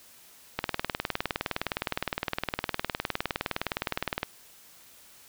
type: click train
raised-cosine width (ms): 0.3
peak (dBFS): -11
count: 72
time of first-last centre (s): 0.59-4.231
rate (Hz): 19.5
effects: white hiss -54 dBFS RMS until 5.28 s